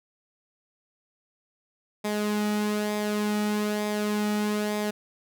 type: tone with flanger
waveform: sawtooth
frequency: 209.6 Hz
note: G#3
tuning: 16 cents sharp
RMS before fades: -27 dBFS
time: 2.04-4.91 s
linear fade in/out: 10 ms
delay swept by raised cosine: 0.69 to 1.89 ms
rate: 1.1 Hz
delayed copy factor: -0.5
effects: none